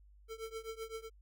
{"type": "tone with tremolo", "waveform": "square", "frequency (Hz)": 447.3, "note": "A4", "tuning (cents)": 28, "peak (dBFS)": -39, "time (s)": [0.28, 1.1], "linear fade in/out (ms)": 50, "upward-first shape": "triangle", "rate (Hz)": 7.8, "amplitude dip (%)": 95, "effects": ["added 50 Hz sine -58 dBFS peak until 1.21 s"]}